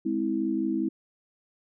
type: chord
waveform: sine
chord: Ab augmented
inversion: none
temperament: just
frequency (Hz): 207.7 / 259.6 / 324.5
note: Ab3 / C4 / E4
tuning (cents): 0 / -13 / -27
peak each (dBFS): -31 / -30 / -27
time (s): 0.05-0.89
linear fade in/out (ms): 10
effects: none